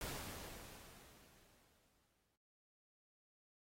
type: noise with exponential decay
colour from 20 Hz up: pink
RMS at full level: -45 dBFS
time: 0.01-2.36 s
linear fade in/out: 1 ms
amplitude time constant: 510 ms
effects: AAC 48 kbps